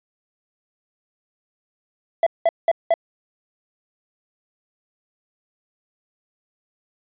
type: tone bursts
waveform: triangle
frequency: 667 Hz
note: E5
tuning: 20 cents sharp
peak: -11 dBFS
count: 4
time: 2.23-2.94 s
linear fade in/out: 2 ms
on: 35 ms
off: 190 ms
effects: resampled to 8000 Hz